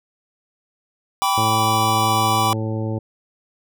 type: chord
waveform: square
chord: G major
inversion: none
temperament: equal with one note detuned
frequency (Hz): 784 / 987.8 / 1152.5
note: G5 / B5 / D6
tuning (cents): 0 / 0 / -33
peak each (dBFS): -22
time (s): 1.22-2.53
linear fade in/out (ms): 0
type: harmonic tone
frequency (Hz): 110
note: A2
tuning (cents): 0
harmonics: 1 / 2 / 3 / 4 / 5 / 7 / 8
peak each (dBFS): -23 / -29 / -29 / -33 / -32 / -40 / -39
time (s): 1.37-2.99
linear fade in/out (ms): 10
effects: none

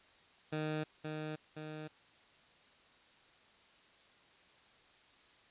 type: tone with echo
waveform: 15% pulse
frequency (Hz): 154.3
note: D#3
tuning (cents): -14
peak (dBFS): -29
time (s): 0.52-0.84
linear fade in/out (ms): 10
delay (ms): 520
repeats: 2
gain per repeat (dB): -4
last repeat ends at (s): 1.88
effects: white hiss -64 dBFS RMS until 5.5 s + resampled to 8000 Hz

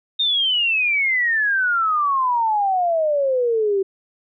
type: exponential sweep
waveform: sine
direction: down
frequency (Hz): 3700 to 380.3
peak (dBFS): -16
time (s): 0.19-3.83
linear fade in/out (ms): 10
effects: none

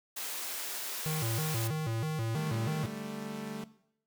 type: high-pass noise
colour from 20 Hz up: white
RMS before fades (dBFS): -38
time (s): 0.16-1.68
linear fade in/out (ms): 10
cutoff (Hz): 340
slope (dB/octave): 12
type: tone with vibrato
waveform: square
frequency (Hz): 132.9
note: C3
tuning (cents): +27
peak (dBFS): -32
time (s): 1.06-2.86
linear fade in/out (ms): 0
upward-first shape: square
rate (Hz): 3.1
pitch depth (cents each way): 280
type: chord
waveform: sawtooth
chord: D suspended fourth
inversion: none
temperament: equal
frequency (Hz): 146.83 / 196 / 220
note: D3 / G3 / A3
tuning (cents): 0 / 0 / 0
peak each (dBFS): -42 / -39 / -37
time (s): 2.35-3.64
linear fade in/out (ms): 2
effects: noise-tail reverb RT60 0.7 s tail -17 dB re dry

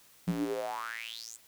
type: tone with high-pass filter sweep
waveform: square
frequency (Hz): 57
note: A#1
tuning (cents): -38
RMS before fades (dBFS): -36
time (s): 0.27-1.37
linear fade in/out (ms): 10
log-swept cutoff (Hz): 170 to 8000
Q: 7.9
effects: white hiss -60 dBFS RMS until 1.47 s

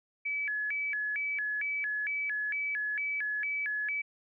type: tone with vibrato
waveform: sine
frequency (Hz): 1975.5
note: B6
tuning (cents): 0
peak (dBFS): -30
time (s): 0.25-4.02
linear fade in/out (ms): 10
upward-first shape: square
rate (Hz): 2.2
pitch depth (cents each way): 260
effects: none

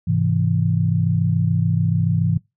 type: chord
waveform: sine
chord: Ab augmented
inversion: none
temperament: equal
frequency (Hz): 103.83 / 130.81 / 164.81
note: Ab2 / C3 / E3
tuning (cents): 0 / 0 / 0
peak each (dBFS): -20 / -22 / -19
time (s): 0.07-2.38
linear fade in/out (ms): 10
effects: noise-tail reverb RT60 0.2 s tail -23 dB re dry

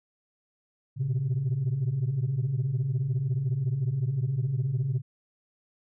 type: tone cluster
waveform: sine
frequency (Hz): 117.2 / 122.7 / 136.7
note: A#2 / B2 / C#3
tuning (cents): +10 / -11 / -24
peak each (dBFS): -29 / -32 / -25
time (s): 0.96-5.02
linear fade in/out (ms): 50
effects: tanh soft clip ceiling -21 dBFS

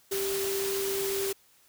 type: tone in noise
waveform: sine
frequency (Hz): 392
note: G4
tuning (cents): 0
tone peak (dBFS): -29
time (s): 0.11-1.33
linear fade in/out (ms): 10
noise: white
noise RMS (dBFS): -34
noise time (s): 0.11-1.33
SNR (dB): +2
effects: white hiss -62 dBFS RMS until 1.68 s

